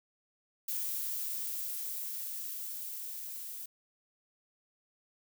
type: noise with level ramp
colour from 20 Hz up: violet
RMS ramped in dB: -35 to -43 dBFS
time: 0.68-3.66 s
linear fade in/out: 5 ms
effects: none